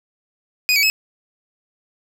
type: tone with pitch steps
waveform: 25% pulse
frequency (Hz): 2488 / 2276 / 2579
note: D#7 / C#7 / E7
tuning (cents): -1 / +45 / -39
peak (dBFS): -10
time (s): 0.69-0.9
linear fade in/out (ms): 0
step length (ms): 70
effects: none